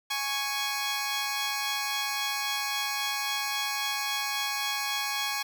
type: tone pair together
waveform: 10% pulse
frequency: 830.6 / 1108.7 Hz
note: G#5 / C#6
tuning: 0 / 0 cents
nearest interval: perfect fourth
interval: 500 cents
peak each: -23 dBFS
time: 0.1-5.43 s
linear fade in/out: 10 ms
effects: none